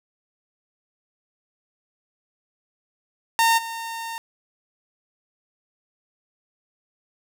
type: tone with level steps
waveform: sawtooth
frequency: 914 Hz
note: A#5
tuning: 34 cents flat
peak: -12 / -26 dBFS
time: 3.39-4.18 s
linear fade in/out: 0 ms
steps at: 3.57 s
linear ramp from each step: 20 ms
effects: none